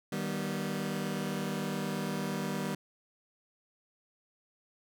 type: chord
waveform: sawtooth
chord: Eb augmented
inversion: none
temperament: just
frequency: 155.56 / 194.45 / 243.1 Hz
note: Eb3 / G3 / B3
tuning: 0 / -14 / -27 cents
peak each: -34 / -31 / -34 dBFS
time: 0.12-2.75 s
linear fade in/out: 5 ms
effects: none